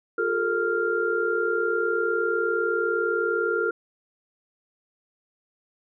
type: tone cluster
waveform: sine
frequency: 354.7 / 414.5 / 454.4 / 1394 Hz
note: F4 / G#4 / A#4 / F6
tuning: +27 / -3 / -44 / -4 cents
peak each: -29 / -29 / -26 / -26 dBFS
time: 0.18-3.71 s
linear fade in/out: 5 ms
effects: none